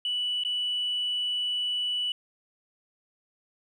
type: tone with dropouts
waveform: sine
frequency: 2960 Hz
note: F#7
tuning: in tune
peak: -25 dBFS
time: 0.05-2.12 s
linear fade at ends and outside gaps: 2 ms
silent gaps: 0.436-0.449 s
effects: tanh soft clip ceiling -22 dBFS + 11-bit